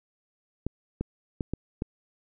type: clicks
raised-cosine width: 3 ms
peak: -16 dBFS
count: 5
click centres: 0.666 / 1.01 / 1.408 / 1.536 / 1.821 s
effects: none